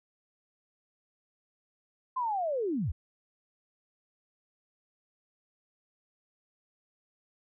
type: linear sweep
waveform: sine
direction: down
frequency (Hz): 1048 to 55.1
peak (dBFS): -28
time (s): 2.16-2.92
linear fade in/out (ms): 10
effects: none